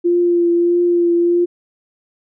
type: tone with vibrato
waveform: sine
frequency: 346.4 Hz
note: F4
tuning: 14 cents flat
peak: -11 dBFS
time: 0.04-1.46 s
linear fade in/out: 20 ms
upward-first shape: triangle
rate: 1.6 Hz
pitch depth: 21 cents each way
effects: none